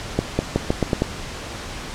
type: accelerating click train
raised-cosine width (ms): 2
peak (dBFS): -4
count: 7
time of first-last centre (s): 0.19-1.02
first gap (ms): 200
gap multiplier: 0.85
effects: pink hiss -32 dBFS RMS until 1.94 s + low-pass 7000 Hz 12 dB/octave